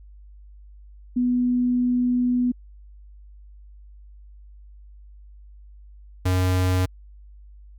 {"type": "tone pair in turn", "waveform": ["sine", "square"], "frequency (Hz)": [246.9, 91.98], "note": ["B3", "F#2"], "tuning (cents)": [0, -10], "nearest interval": "octave + perfect fourth", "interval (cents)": 1710, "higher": "first", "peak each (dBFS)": [-18, -19], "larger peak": "first", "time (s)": [[1.16, 2.52], [6.25, 6.86]], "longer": "first", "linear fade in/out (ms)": 10, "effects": ["added 50 Hz sine -43 dBFS peak until 7.78 s"]}